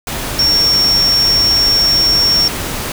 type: tone in noise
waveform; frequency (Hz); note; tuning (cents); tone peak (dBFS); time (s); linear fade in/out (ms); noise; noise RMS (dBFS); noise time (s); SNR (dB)
sine; 5500; F8; -27; -9; 0.39-2.48; 2; pink; -21; 0.07-2.92; +9
effects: none